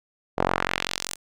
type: tone with band-pass filter sweep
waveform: sawtooth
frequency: 45.14 Hz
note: F#1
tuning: 42 cents flat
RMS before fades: -27 dBFS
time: 0.37-1.16 s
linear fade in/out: 20 ms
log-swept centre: 650 to 9200 Hz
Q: 1.2
effects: none